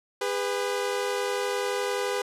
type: tone pair together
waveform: sawtooth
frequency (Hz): 405.6 / 497.1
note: G#4 / B4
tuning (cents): -41 / +11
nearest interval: major third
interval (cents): 352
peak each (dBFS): -25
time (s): 0.21-2.22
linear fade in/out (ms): 5
effects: low-pass 11000 Hz 12 dB/octave